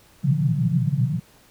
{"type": "band-pass noise", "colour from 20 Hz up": "pink", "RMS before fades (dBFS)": -21, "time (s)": [0.23, 1.2], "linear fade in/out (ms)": 10, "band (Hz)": [120, 180], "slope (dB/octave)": 96, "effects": ["pink hiss -54 dBFS RMS until 1.5 s"]}